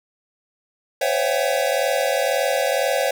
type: tone cluster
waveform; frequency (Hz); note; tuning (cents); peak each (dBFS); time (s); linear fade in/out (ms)
square; 514 / 556 / 663 / 746 / 806; C5 / C#5 / E5 / F#5 / G5; -31 / +5 / +10 / +14 / +48; -25 / -23 / -26 / -28 / -31; 1.01-3.11; 5
effects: none